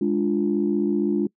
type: chord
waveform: sine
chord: D diminished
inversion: second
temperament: equal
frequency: 207.7 / 293.7 / 349.2 Hz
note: Ab3 / D4 / F4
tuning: 0 / 0 / 0 cents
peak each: -23 dBFS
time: 0.01-1.27 s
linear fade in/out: 5 ms
effects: noise-tail reverb RT60 0.1 s tail -24 dB re dry + tanh soft clip ceiling -10 dBFS